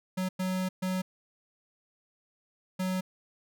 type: tone bursts at uneven times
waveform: square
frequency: 185.7 Hz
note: F#3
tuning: 7 cents sharp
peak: -29 dBFS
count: 4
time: 0.17-0.29 / 0.39-0.69 / 0.82-1.02 / 2.79-3.01 s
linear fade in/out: 10 ms
effects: none